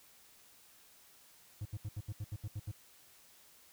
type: tone bursts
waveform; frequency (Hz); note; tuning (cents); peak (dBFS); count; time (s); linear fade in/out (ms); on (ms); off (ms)
triangle; 103.83; G#2; 0; -35; 10; 1.61-2.715; 5; 43; 75
effects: white hiss -62 dBFS RMS until 3.72 s